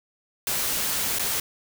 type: noise with dropouts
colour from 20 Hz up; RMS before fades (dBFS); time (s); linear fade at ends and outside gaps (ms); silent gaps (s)
white; -26; 0.47-1.4; 2; 1.187-1.194
effects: none